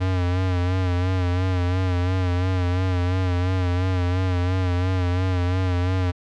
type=tone with vibrato; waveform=square; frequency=90.9 Hz; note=F#2; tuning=30 cents flat; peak=-20 dBFS; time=0-6.12 s; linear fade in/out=20 ms; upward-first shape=sine; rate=2.9 Hz; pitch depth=51 cents each way; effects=low-pass 4000 Hz 12 dB/octave